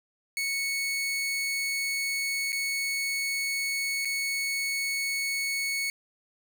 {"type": "tone with dropouts", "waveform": "sawtooth", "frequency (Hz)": 2212, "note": "C#7", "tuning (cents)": -4, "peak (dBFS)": -24, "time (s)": [0.37, 5.9], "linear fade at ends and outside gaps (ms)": 1, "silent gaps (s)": [[2.521, 2.528], [4.049, 4.054]], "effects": []}